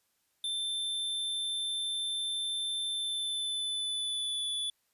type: tone with pitch glide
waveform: square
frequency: 3554 to 3459 Hz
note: A7 to A7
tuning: +17 to -30 cents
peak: -32 dBFS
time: 0.44-4.7 s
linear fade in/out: 2 ms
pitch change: -47 cents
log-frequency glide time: 2.89-4.47 s
effects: white hiss -75 dBFS RMS until 4.93 s + resampled to 32000 Hz